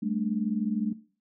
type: chord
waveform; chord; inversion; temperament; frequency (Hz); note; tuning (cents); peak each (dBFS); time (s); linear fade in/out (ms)
sine; G suspended second; none; equal with one note detuned; 200.2 / 220 / 293.7; G3 / A3 / D4; +37 / 0 / 0; -31 / -29 / -34; 0.02-0.93; 10
effects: noise-tail reverb RT60 0.4 s tail -17 dB re dry